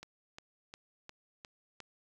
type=click train; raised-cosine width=0.2 ms; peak=-29 dBFS; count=6; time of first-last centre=0.03-1.803 s; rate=2.82 Hz; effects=10-bit